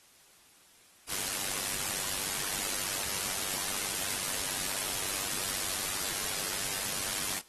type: noise with amplitude modulation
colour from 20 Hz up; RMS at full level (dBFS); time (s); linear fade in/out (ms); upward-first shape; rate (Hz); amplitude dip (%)
white; -30; 1.07-7.42; 50; sine; 96.9; 75
effects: white hiss -60 dBFS RMS until 7.48 s + AAC 32 kbps